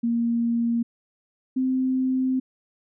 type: tone pair in turn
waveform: sine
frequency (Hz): 233.8 / 259.4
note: A#3 / C4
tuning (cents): +5 / -15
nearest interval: major second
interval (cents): 180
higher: second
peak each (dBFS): -20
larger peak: neither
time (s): 0.03-0.83 / 1.56-2.4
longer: second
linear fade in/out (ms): 10
effects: none